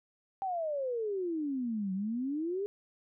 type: exponential two-way sweep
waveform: sine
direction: down then up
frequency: 791 to 185 to 416 Hz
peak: -31 dBFS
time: 0.42-2.66 s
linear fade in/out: 0 ms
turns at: 1.93 s
effects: none